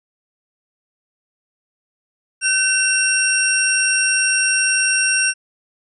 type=tone cluster; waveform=sine; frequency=1528 / 2719 / 5590 / 8690 Hz; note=G6 / F7 / F8 / C#9; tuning=-45 / -47 / +1 / -35 cents; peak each=-20 dBFS; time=2.41-5.34 s; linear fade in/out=50 ms; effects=none